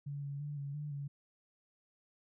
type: tone with pitch steps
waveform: sine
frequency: 142.6 / 141.1 / 146.5 / 140.8 / 148.3 / 141.7 Hz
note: C#3 / C#3 / D3 / C#3 / D3 / C#3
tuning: +49 / +31 / -4 / +27 / +17 / +38 cents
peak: -38 dBFS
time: 0.06-1.08 s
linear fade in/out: 10 ms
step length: 170 ms
effects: none